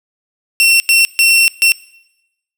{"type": "tone bursts at uneven times", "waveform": "sawtooth", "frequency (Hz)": 2714, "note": "E7", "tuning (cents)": 50, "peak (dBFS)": -4, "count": 4, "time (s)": [[0.6, 0.8], [0.89, 1.05], [1.19, 1.48], [1.62, 1.72]], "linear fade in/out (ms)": 0, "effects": ["noise-tail reverb RT60 0.9 s tail -21 dB re dry"]}